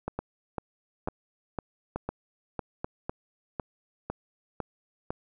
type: two click trains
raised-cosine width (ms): 1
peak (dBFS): -17 / -17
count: 11 / 4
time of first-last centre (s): 0.08-5.105 / 0.19-2.845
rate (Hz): 1.99 / 1.13
effects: none